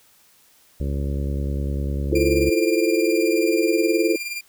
harmonic tone, 70 Hz, C#2, 18 cents sharp, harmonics 1 / 2 / 3 / 4 / 5 / 6 / 7 / 8, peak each -23 / -29 / -33 / -35 / -37 / -39 / -40 / -41 dBFS, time 0.8-2.5 s, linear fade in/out 5 ms
sine chord, F major seventh, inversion third, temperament equal, 329.6 / 349.2 / 440 / 523.3 Hz, E4 / F4 / A4 / C5, 0 / 0 / 0 / 0 cents, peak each -21 / -22 / -22 / -26 dBFS, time 2.12-4.16 s, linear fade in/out 5 ms
sawtooth tone with tremolo, 2392 Hz, D7, 31 cents sharp, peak -22 dBFS, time 2.15-4.41 s, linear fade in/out 5 ms, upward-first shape sine, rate 19 Hz, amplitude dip 55%
effects white hiss -56 dBFS RMS until 4.48 s

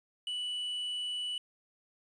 triangle tone with quantisation, 2960 Hz, F#7, in tune, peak -32 dBFS, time 0.27-1.38 s, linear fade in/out 2 ms, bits 10, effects resampled to 24000 Hz

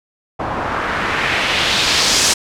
white noise with low-pass filter sweep, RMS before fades -17 dBFS, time 0.39-2.34 s, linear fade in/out 10 ms, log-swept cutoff 860 to 6900 Hz, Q 1.5, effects none

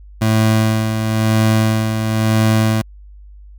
25% pulse tone with tremolo, 110 Hz, A2, in tune, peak -7 dBFS, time 0.21-2.82 s, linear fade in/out 10 ms, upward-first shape sine, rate 0.99 Hz, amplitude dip 50%, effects added 50 Hz sine -36 dBFS peak until 3.58 s

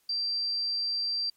sine tone, 4704 Hz, D8, 2 cents sharp, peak -27 dBFS, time 0.09-1.3 s, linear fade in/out 5 ms, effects white hiss -69 dBFS RMS until 1.36 s + MP3 64 kbps

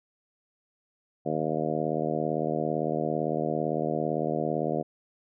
harmonic tone, 77.78 Hz, D#2, in tune, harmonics 2 / 3 / 4 / 5 / 6 / 7 / 8 / 9, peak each -34 / -34 / -34 / -34 / -34 / -34 / -34 / -34 dBFS, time 1.25-4.83 s, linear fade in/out 20 ms, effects none

